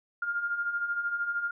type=beating tone pair; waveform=sine; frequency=1396.9 / 1409.9 Hz; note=F6 / F6; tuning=0 / +16 cents; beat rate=13 Hz; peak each=-36 / -29 dBFS; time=0.22-1.51 s; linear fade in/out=5 ms; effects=none